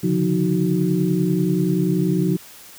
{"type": "tone cluster", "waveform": "sine", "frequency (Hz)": [137.7, 147.8, 178.3, 312.4, 372.2], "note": ["C#3", "D3", "F3", "D#4", "F#4"], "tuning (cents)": [-11, 11, 36, 7, 10], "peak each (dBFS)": [-27, -26, -19, -23, -25], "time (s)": [0.03, 2.37], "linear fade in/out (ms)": 10, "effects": ["white hiss -43 dBFS RMS until 2.78 s"]}